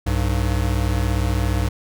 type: tone pair together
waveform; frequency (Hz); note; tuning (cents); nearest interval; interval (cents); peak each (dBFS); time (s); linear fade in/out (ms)
square; 63.04 / 100; B1 / G2; +36 / +35; minor sixth; 799; -21 / -22; 0.06-1.69; 10
effects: none